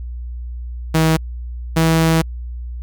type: tone pair in turn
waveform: sawtooth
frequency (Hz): 160 / 162.42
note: D#3 / E3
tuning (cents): +49 / -25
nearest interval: unison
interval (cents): 26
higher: second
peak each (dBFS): -8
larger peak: neither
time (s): 0.94-1.17 / 1.76-2.22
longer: second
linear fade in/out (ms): 10
effects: added 60 Hz sine -25 dBFS peak until 2.82 s